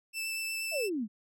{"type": "tone with vibrato", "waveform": "sawtooth", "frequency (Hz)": 2649, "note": "E7", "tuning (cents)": 8, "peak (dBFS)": -30, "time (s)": [0.13, 0.9], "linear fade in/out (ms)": 50, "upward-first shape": "sine", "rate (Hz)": 8.4, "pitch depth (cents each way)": 10}
{"type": "exponential sweep", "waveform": "sine", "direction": "down", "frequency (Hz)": [695, 196], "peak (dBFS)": -30, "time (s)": [0.71, 1.08], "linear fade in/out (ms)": 50}
{"effects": []}